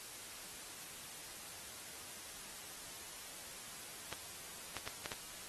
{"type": "clicks", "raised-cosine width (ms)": 0.2, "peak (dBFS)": -22, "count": 5, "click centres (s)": [4.127, 4.767, 4.876, 5.059, 5.118], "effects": ["white hiss -50 dBFS RMS until 5.48 s", "AAC 32 kbps"]}